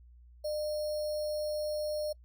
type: tone with sample-and-hold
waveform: sine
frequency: 604 Hz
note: D5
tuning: 48 cents sharp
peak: -31 dBFS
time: 0.44-2.13 s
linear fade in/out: 10 ms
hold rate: 4900 Hz
effects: noise-tail reverb RT60 0.1 s tail -25 dB re dry + added 60 Hz sine -53 dBFS peak until 2.24 s